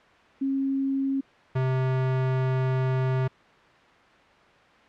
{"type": "tone pair in turn", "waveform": ["sine", "square"], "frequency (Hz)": [271.2, 130.3], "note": ["C#4", "C3"], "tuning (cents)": [-38, -7], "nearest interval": "octave + minor second", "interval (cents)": 1269, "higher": "first", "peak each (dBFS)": [-23, -23], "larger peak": "neither", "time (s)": [[0.41, 1.21], [1.55, 3.28]], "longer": "second", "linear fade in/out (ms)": 10, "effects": ["white hiss -54 dBFS RMS until 4.88 s", "low-pass 2000 Hz 12 dB/octave"]}